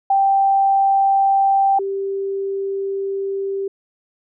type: tone pair in turn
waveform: sine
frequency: 784 / 392 Hz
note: G5 / G4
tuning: 0 / 0 cents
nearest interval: octave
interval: 1200 cents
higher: first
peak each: -12 / -20 dBFS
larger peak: first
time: 0.1-1.79 / 1.79-3.68 s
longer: second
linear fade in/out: 5 ms
effects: none